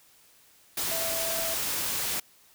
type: tone in noise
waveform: sine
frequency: 659.3 Hz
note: E5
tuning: in tune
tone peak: -34 dBFS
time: 0.91-1.54 s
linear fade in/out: 5 ms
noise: white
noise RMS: -30 dBFS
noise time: 0.77-2.2 s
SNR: -7 dB
effects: white hiss -59 dBFS RMS until 2.54 s